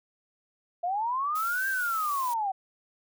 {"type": "linear two-way sweep", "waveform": "sine", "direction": "up then down", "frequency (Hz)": [675, 1600, 747], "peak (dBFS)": -26, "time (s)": [0.83, 2.52], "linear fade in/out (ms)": 10, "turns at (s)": 1.68}
{"type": "noise", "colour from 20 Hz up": "blue", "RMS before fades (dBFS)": -40, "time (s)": [1.35, 2.34], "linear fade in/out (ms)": 5}
{"effects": []}